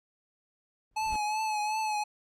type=noise with exponential growth; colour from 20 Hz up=brown; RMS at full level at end=-36 dBFS; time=0.91-1.16 s; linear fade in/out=2 ms; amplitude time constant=54 ms
type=tone with vibrato; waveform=square; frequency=857 Hz; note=A5; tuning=46 cents flat; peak=-29 dBFS; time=0.96-2.04 s; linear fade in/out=10 ms; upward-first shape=triangle; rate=2.7 Hz; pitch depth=49 cents each way
effects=low-pass 9000 Hz 12 dB/octave